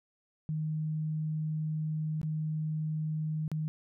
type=tone with dropouts; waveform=sine; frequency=155.4 Hz; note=D#3; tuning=2 cents flat; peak=-30 dBFS; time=0.49-3.68 s; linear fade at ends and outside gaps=0 ms; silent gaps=2.215-2.231 / 3.479-3.516 s; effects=none